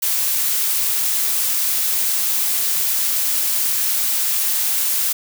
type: noise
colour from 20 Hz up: blue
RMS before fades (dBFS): -19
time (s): 0.02-5.13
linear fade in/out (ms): 10
effects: none